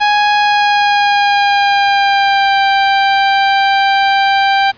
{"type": "tone with pitch glide", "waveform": "sawtooth", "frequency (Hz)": [830.6, 786.7], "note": ["G#5", "G5"], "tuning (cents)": [0, 6], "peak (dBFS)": -5, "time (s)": [0, 4.72], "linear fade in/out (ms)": 20, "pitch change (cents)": -94, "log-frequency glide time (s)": [0.37, 2.6], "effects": ["pink hiss -43 dBFS RMS until 4.77 s", "resampled to 11025 Hz"]}